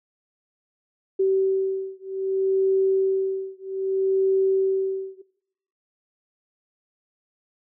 sine beating tone pair, 383.8 / 384.43 Hz, G4 / G4, -37 / -34 cents, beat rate 0.63 Hz, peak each -23 dBFS, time 1.19-5.22 s, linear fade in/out 10 ms, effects noise-tail reverb RT60 0.8 s tail -21 dB re dry

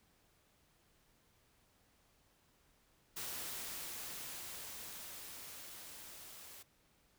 white noise with level ramp, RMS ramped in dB -43 to -54 dBFS, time 3.16-6.63 s, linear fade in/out 10 ms, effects pink hiss -72 dBFS RMS until 7.18 s

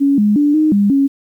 sine tone with pitch steps, 279.6 / 208.3 / 292 / 309.3 / 202.2 / 276.1 Hz, C#4 / G#3 / D4 / D#4 / G#3 / C#4, +15 / +5 / -10 / -10 / -46 / -7 cents, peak -9 dBFS, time 0-1.08 s, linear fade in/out 20 ms, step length 180 ms, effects 8-bit

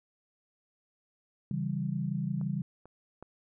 sine chord, C# diminished, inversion none, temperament equal, 138.59 / 164.81 / 196 Hz, C#3 / E3 / G3, 0 / 0 / 0 cents, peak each -34 dBFS, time 1.51-2.62 s, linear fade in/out 2 ms
clicks, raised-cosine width 1 ms, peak -36 / -38 / -31 dBFS, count 3, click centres 2.413 / 2.856 / 3.226 s
effects none

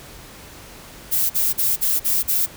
violet noise bursts, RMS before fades -19 dBFS, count 6, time 1.11-2.465 s, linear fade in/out 20 ms, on 190 ms, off 43 ms, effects pink hiss -41 dBFS RMS until 2.56 s

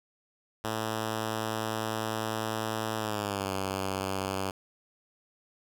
5% pulse tone with pitch glide, 110 to 96.32 Hz, A2 to G2, 0 to -30 cents, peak -19 dBFS, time 0.64-4.51 s, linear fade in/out 5 ms, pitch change -230 cents, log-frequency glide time 2.98-3.49 s, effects none

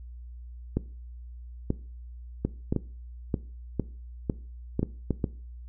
clicks, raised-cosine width 3 ms, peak -12 dBFS, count 12, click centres 0.77 / 1.704 / 2.45 / 2.725 / 2.763 / 3.342 / 3.797 / 4.298 / 4.794 / 4.83 / 5.107 / 5.242 s, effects noise-tail reverb RT60 0.4 s tail -19 dB re dry + added 60 Hz sine -40 dBFS peak until 5.68 s

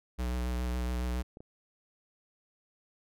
square tone with vibrato, 61.4 Hz, B1, 9 cents flat, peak -31 dBFS, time 0.18-1.23 s, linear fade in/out 20 ms, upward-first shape sine, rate 7.2 Hz, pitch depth 24 cents each way
clicks, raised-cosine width 2 ms, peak -34 dBFS, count 2, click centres 1.371 / 1.405 s
effects none

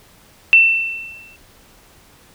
sine tone with exponential decay, 2683 Hz, E7, 30 cents sharp, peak -4 dBFS, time 0.53-1.36 s, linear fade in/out 0 ms, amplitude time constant 180 ms, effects pink hiss -49 dBFS RMS until 2.34 s

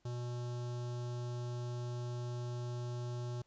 square tone with notch filter, 121.5 Hz, B2, 28 cents flat, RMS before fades -40 dBFS, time 0.05-3.42 s, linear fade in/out 5 ms, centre 2100 Hz, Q 0.9, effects pink hiss -75 dBFS RMS until 3.46 s + resampled to 16000 Hz

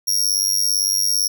sawtooth tone with amplitude modulation, 5600 Hz, F8, 4 cents sharp, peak -10 dBFS, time 0.07-1.28 s, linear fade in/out 10 ms, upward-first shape sine, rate 97.8 Hz, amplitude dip 95%, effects none

